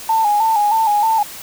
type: tone with vibrato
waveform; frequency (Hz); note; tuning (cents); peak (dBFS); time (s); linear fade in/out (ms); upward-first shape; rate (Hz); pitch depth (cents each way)
triangle; 860; A5; -40; -8; 0.09-1.23; 5; square; 3.2; 64
effects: tanh soft clip ceiling -10 dBFS + white hiss -33 dBFS RMS until 1.42 s